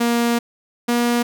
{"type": "tone pair in turn", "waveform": "sawtooth", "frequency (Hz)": [235.9, 239.1], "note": ["A#3", "A#3"], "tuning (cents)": [21, 44], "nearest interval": "unison", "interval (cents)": 23, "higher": "second", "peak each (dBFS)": -12, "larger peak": "neither", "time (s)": [[0, 0.39], [0.88, 1.23]], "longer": "first", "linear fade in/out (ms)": 10, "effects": []}